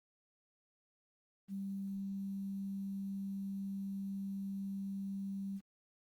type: tone with quantisation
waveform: sine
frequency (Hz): 196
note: G3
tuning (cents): 0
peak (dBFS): -38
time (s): 1.48-5.61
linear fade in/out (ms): 50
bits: 11
effects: Opus 24 kbps